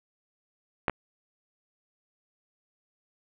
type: clicks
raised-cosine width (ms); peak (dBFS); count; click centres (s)
0.5; -9 / -15; 2; 0.882 / 0.897
effects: resampled to 8000 Hz + 7-bit